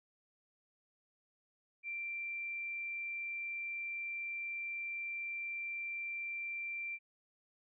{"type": "tone", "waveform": "sine", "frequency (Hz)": 2357, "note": "D7", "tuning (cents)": 6, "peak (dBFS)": -38, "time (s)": [1.83, 6.99], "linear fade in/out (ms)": 50, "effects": []}